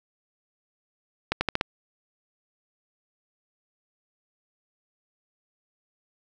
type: accelerating click train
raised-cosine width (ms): 0.3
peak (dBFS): -7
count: 5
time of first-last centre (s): 1.32-1.611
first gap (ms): 90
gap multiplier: 0.86
effects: none